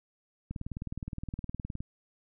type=click train; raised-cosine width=5 ms; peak=-24 dBFS; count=26; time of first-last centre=0.51-1.805 s; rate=19.3 Hz; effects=none